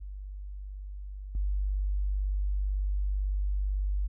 sine tone with level steps, 49 Hz, G1, in tune, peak -37 / -26 dBFS, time 0-4.08 s, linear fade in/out 20 ms, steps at 1.35 s, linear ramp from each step 2 ms, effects none

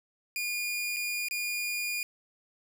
sawtooth tone with dropouts, 2430 Hz, D#7, 42 cents flat, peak -27 dBFS, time 0.36-2.03 s, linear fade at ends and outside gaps 1 ms, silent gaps 0.963-0.967 / 1.285-1.31 s, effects none

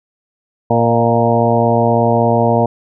harmonic tone with a mistuned harmonic, 116.54 Hz, A#2, in tune, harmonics 1 / 2 / 3 / 4 / 5 / 6 / 7 / 8, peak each -17 / -17 / -23 / -17 / -17 / -17 / -22 / -20 dBFS, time 0.7-2.66 s, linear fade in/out 5 ms, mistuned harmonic 5, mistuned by +33 cents, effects none

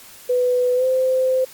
sine tone with pitch glide, 496.7 to 517.2 Hz, B4 to C5, +10 to -20 cents, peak -15 dBFS, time 0.29-1.45 s, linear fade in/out 10 ms, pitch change +70 cents, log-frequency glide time 0.75-0.85 s, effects white hiss -43 dBFS RMS until 1.53 s + Opus 48 kbps

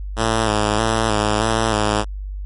5% pulse tone with vibrato, 108.8 Hz, A2, 19 cents flat, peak -5 dBFS, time 0.16-2.05 s, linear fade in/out 50 ms, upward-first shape square, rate 1.6 Hz, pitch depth 51 cents each way, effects added 49 Hz sine -25 dBFS peak until 2.45 s + MP3 48 kbps

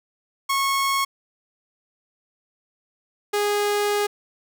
sawtooth tone pair in turn, 1096 / 412.4 Hz, C#6 / G#4, -20 / -12 cents, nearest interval octave + perfect fourth, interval 1692 cents, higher first, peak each -16 dBFS, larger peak neither, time 0.49-1.05 / 3.33-4.07 s, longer second, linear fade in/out 10 ms, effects none

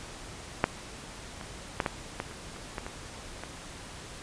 clicks, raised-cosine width 0.5 ms, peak -6 / -25 / -10 / -12 / -16 / -29 / -29 / -18 / -22 / -22 dBFS, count 10, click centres 0.641 / 1.412 / 1.802 / 1.862 / 2.201 / 2.312 / 2.563 / 2.782 / 2.865 / 3.436 s, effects pink hiss -44 dBFS RMS until 4.22 s + resampled to 22050 Hz

